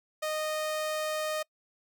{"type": "tone", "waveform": "sawtooth", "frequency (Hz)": 618, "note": "D#5", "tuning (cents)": -12, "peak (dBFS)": -26, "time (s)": [0.22, 1.43], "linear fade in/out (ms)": 10, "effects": ["noise-tail reverb RT60 0.1 s tail -25 dB re dry"]}